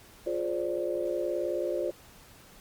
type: chord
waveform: sine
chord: D half-diminished seventh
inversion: first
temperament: just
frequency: 352.4 / 422.9 / 528.6 / 587.3 Hz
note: F4 / Ab4 / C5 / D5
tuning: +16 / +31 / +18 / 0 cents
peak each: -32 / -38 / -33 / -33 dBFS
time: 0.26-1.91 s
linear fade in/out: 10 ms
effects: pink hiss -54 dBFS RMS until 2.6 s + Opus 48 kbps